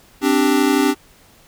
square chord, C suspended second, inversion none, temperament equal, 261.6 / 293.7 / 392 Hz, C4 / D4 / G4, 0 / 0 / 0 cents, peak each -19 / -17 / -20 dBFS, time 0.21-0.95 s, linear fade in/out 50 ms, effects pink hiss -50 dBFS RMS until 1.47 s

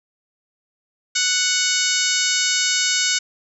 harmonic tone, 740 Hz, F#5, in tune, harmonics 2 / 3 / 4 / 5 / 6 / 7 / 8 / 9 / 10, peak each -26 / -26 / -26 / -26 / -26 / -26 / -26 / -26 / -26 dBFS, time 1.15-3.19 s, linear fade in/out 10 ms, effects none

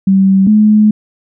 sine tone pair in turn, 192.8 / 212.8 Hz, G3 / G#3, -28 / +42 cents, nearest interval major second, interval 170 cents, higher second, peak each -5 / -4 dBFS, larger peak second, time 0.07-0.47 / 0.47-0.91 s, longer second, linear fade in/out 5 ms, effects none

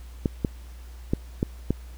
clicks, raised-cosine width 3 ms, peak -9 dBFS, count 5, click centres 0.258 / 0.448 / 1.135 / 1.429 / 1.706 s, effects added 60 Hz sine -39 dBFS peak until 1.97 s + pink hiss -54 dBFS RMS until 1.97 s

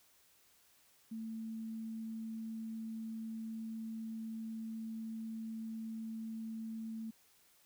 sine tone, 223 Hz, A3, 23 cents sharp, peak -40 dBFS, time 1.11-7.11 s, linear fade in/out 10 ms, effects white hiss -68 dBFS RMS until 7.65 s

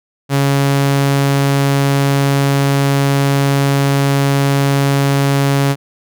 sawtooth tone, 139.2 Hz, C#3, 8 cents sharp, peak -7 dBFS, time 0.29-5.76 s, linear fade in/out 50 ms, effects none

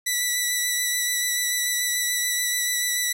10% pulse tone with vibrato, 1967 Hz, B6, 7 cents flat, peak -13 dBFS, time 0.06-3.13 s, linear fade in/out 10 ms, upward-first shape sine, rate 6.9 Hz, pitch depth 15 cents each way, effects none

